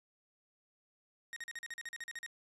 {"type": "tone bursts", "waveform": "40% pulse", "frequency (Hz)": 1866, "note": "A#6", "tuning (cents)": 1, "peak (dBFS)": -40, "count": 13, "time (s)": [1.33, 2.263], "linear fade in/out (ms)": 0, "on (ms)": 33, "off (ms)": 42, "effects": ["resampled to 24000 Hz", "11-bit"]}